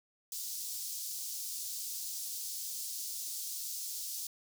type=high-pass noise; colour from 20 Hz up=pink; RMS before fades=-40 dBFS; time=0.32-4.27 s; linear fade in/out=2 ms; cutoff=4900 Hz; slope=24 dB/octave; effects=none